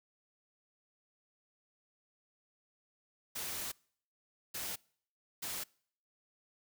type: noise bursts at uneven times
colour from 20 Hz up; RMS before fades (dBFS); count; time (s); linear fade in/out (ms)
white; -40; 3; 3.35-3.72 / 4.54-4.76 / 5.42-5.64; 10
effects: noise-tail reverb RT60 0.6 s tail -26 dB re dry